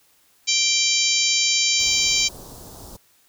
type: harmonic tone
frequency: 784 Hz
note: G5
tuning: in tune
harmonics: 3 / 4 / 5 / 6 / 7 / 8 / 9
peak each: -25 / -25 / -25 / -25 / -25 / -25 / -25 dBFS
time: 0.47-2.29 s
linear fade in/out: 20 ms
type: band-stop noise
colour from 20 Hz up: pink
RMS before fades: -40 dBFS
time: 1.79-2.97 s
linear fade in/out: 10 ms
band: 1100 to 4400 Hz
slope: 24 dB/octave
effects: white hiss -59 dBFS RMS until 3.28 s